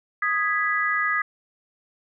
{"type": "chord", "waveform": "sine", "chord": "G# minor", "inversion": "second", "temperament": "equal", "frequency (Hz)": [1244.5, 1661.2, 1975.5], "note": ["D#6", "G#6", "B6"], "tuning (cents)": [0, 0, 0], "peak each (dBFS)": -25, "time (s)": [0.22, 1.22], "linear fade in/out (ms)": 5, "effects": []}